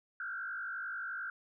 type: tone with frequency modulation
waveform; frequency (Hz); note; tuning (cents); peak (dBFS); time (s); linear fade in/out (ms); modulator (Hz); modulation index
sine; 1480; F#6; 0; -37; 0.2-1.3; 2; 51.4; 2.1
effects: none